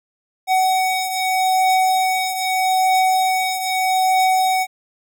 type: beating tone pair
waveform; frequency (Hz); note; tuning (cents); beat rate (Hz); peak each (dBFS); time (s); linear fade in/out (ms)
square; 750 / 750.8; F#5 / F#5; +23 / +25; 0.8; -23 / -17; 0.47-4.67; 50
effects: none